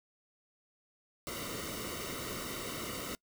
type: noise with comb filter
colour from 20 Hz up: pink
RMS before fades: -40 dBFS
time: 1.27-3.15 s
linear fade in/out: 0 ms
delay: 1.2 ms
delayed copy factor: -0.75
effects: noise-tail reverb RT60 0.1 s tail -24 dB re dry